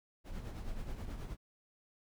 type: noise with tremolo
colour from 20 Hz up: brown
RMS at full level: -39 dBFS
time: 0.24-1.37 s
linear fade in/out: 50 ms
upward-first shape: triangle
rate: 9.4 Hz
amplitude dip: 60%
effects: none